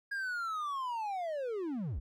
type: linear sweep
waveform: triangle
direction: down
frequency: 1643 to 43.65 Hz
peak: -32 dBFS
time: 0.11-2 s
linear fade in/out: 10 ms
effects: none